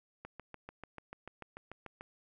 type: click train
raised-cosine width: 0.5 ms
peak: -30 dBFS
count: 13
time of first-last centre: 0.25-2.01 s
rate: 6.82 Hz
effects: none